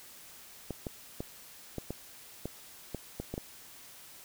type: clicks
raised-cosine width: 2 ms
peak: -22 dBFS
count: 10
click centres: 0.707 / 0.868 / 1.205 / 1.783 / 1.906 / 2.456 / 2.947 / 3.2 / 3.34 / 3.379 s
effects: white hiss -52 dBFS RMS until 4.24 s